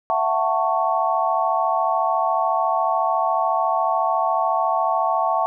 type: chord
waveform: sine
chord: F# minor seventh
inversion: third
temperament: just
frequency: 666 / 740 / 888 / 1110 Hz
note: E5 / F#5 / A5 / C#6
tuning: +18 / 0 / +16 / +2 cents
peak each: -23 dBFS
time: 0.1-5.46 s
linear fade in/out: 0 ms
effects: none